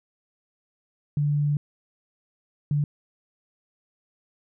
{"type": "tone bursts at uneven times", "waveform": "sine", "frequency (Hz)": 146.3, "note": "D3", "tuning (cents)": -6, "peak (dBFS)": -20, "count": 2, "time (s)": [[1.17, 1.57], [2.71, 2.84]], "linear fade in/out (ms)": 2, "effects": []}